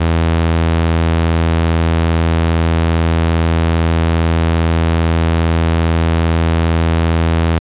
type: tone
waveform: sawtooth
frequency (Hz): 82.41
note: E2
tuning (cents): 0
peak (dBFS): -7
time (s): 0-7.59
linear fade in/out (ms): 10
effects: resampled to 8000 Hz + 8-bit